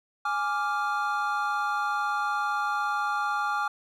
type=chord; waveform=triangle; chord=D diminished; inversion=second; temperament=equal; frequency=830.6 / 1174.7 / 1396.9 Hz; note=Ab5 / D6 / F6; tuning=0 / 0 / 0 cents; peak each=-28 dBFS; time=0.25-3.68 s; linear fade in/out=5 ms; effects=none